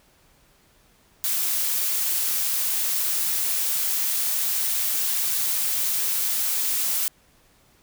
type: noise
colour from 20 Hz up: blue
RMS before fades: -24 dBFS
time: 1.24-7.08 s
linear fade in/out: 0 ms
effects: pink hiss -59 dBFS RMS until 7.82 s